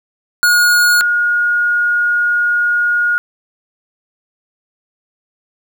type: tone pair in turn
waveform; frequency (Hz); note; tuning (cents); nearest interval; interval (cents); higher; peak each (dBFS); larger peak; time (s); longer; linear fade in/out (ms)
square / sine; 1441 / 1435.4; F#6 / F6; -46 / +47; unison; 7; first; -9 / -11; first; 0.43-1.01 / 1.01-3.18; second; 0
effects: 8-bit